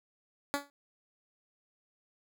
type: tone with exponential decay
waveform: 10% pulse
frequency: 284.3 Hz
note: C#4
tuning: 44 cents sharp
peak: -18 dBFS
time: 0.54-0.7 s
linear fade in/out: 0 ms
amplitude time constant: 33 ms
effects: none